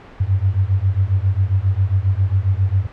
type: beating tone pair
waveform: sine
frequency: 92.5 / 99.9 Hz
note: F#2 / G2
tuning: 0 / +33 cents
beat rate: 7.4 Hz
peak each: -17 dBFS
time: 0.2-2.87 s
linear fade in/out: 10 ms
effects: pink hiss -40 dBFS RMS until 2.92 s + low-pass 2000 Hz 12 dB/octave